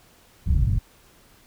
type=low-pass noise; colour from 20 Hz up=white; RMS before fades=-20 dBFS; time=0.46-0.79 s; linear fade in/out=10 ms; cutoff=110 Hz; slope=24 dB/octave; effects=pink hiss -55 dBFS RMS until 1.46 s